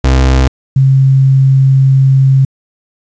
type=tone pair in turn; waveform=35% pulse / sine; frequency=65.41 / 134.26 Hz; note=C2 / C3; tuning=0 / +45 cents; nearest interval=octave; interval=1245 cents; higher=second; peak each=-4 dBFS; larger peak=neither; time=0.04-0.48 / 0.76-2.45 s; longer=second; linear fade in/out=5 ms; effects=resampled to 16000 Hz + 7-bit